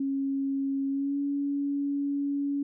sine tone with pitch glide, 273.6 to 282.6 Hz, C#4 to C#4, -23 to +34 cents, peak -26 dBFS, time 0-2.63 s, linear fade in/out 5 ms, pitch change +57 cents, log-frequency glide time 0.89-1.18 s, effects none

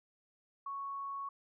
sine tone, 1108.7 Hz, C#6, in tune, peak -38 dBFS, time 0.66-1.29 s, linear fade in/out 5 ms, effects none

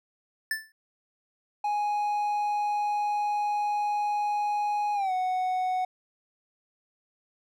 square tone with exponential decay, 1760 Hz, A6, in tune, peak -24 dBFS, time 0.51-0.72 s, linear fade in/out 2 ms, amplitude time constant 44 ms
triangle tone with pitch glide, 830.6 to 740 Hz, G#5 to F#5, 0 to 0 cents, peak -23 dBFS, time 1.64-5.85 s, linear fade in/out 5 ms, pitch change -200 cents, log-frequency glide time 4.94-5.12 s
effects none

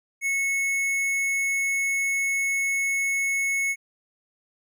sine tone with hard clipping, 2197 Hz, C#7, 16 cents flat, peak -24 dBFS, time 0.21-3.76 s, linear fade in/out 50 ms, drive 12 dB, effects none

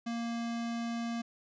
square tone, 233.1 Hz, A#3, in tune, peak -34 dBFS, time 0.06-1.22 s, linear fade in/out 10 ms, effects resampled to 16000 Hz

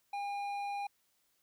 triangle tone with hard clipping, 808 Hz, G#5, 48 cents flat, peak -37 dBFS, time 0.13-0.87 s, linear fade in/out 5 ms, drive 12 dB, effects white hiss -75 dBFS RMS until 1.42 s

